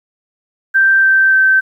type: tone with pitch steps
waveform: sine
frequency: 1568 / 1558.1 / 1548.2 Hz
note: G6 / G6 / G6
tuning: 0 / -11 / -22 cents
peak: -7 dBFS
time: 0.74-1.61 s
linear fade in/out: 20 ms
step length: 290 ms
effects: 8-bit